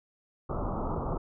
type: low-pass noise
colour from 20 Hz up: pink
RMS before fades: -32 dBFS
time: 0.49-1.18 s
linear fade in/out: 10 ms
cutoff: 1300 Hz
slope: 96 dB/octave
effects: none